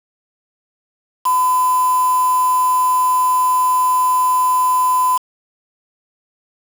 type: tone with quantisation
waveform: sine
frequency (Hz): 1010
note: B5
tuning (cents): +39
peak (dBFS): -12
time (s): 1.25-5.18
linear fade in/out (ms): 10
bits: 4
effects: none